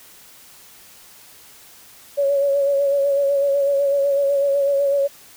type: tone with vibrato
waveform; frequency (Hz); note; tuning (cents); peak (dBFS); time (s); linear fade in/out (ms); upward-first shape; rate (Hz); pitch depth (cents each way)
sine; 560; C#5; +18; -15; 2.17-5.08; 20; sine; 8; 31
effects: white hiss -46 dBFS RMS until 5.36 s